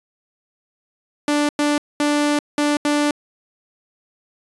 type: tone bursts at uneven times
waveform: sawtooth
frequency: 293.7 Hz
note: D4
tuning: in tune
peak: -12 dBFS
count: 5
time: 1.28-1.49 / 1.59-1.78 / 2-2.39 / 2.58-2.77 / 2.85-3.11 s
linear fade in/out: 2 ms
effects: resampled to 24000 Hz